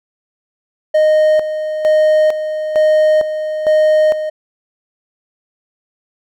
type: tone with tremolo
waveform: triangle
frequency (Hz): 618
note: D#5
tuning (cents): -12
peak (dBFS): -6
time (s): 0.94-4.3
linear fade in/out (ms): 10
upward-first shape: square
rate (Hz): 1.1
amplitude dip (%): 65
effects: none